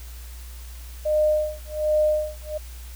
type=tone with tremolo; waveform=sine; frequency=610 Hz; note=D#5; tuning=34 cents flat; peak=-16 dBFS; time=1.05-2.58 s; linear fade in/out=10 ms; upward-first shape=sine; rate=1.3 Hz; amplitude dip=100%; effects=added 60 Hz sine -36 dBFS peak until 2.95 s + white hiss -47 dBFS RMS until 2.95 s